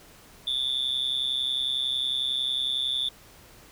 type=tone with amplitude modulation; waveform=sine; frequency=3520 Hz; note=A7; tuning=in tune; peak=-19 dBFS; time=0.47-3.09 s; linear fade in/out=5 ms; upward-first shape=sine; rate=131 Hz; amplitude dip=95%; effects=tanh soft clip ceiling -20 dBFS + pink hiss -52 dBFS RMS until 3.71 s